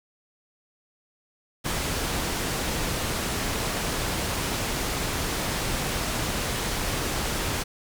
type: low-pass noise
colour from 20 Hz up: pink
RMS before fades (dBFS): -28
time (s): 1.64-7.64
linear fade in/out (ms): 20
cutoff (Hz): 12000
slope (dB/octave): 12
effects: none